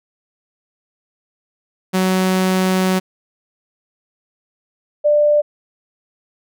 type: tone pair in turn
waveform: sawtooth / sine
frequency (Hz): 186.7 / 592.7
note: F#3 / D5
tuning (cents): +16 / +16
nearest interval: octave + minor sixth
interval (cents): 2000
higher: second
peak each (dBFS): -10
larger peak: neither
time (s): 1.93-3 / 5.04-5.42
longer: first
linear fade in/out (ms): 20
effects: none